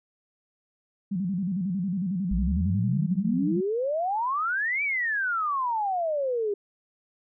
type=tone with vibrato; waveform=sine; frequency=186.3 Hz; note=F#3; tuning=12 cents sharp; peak=-25 dBFS; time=1.11-3.61 s; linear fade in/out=10 ms; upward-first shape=square; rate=11 Hz; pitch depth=120 cents each way
type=exponential two-way sweep; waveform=sine; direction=up then down; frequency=51.91 to 2349 to 396.4 Hz; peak=-24 dBFS; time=2.31-6.54 s; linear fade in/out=5 ms; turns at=4.83 s
effects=none